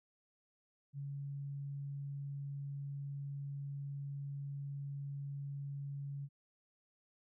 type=tone; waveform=sine; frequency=140.6 Hz; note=C#3; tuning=25 cents sharp; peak=-40 dBFS; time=0.93-6.29 s; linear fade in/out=50 ms; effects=none